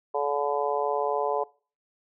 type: harmonic tone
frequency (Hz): 143.9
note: D3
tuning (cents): -35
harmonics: 3 / 4 / 5 / 6 / 7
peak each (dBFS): -29 / -30 / -31 / -32 / -32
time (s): 0.14-1.44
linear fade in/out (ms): 10
effects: noise-tail reverb RT60 0.4 s tail -23 dB re dry